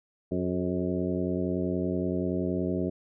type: harmonic tone with a mistuned harmonic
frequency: 90.6 Hz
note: F#2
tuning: 36 cents flat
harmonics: 1 / 2 / 3 / 4 / 5 / 6 / 7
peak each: -36 / -31 / -32 / -32 / -37 / -39 / -38 dBFS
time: 0.31-2.9 s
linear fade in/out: 10 ms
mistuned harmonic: 5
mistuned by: -56 cents
effects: none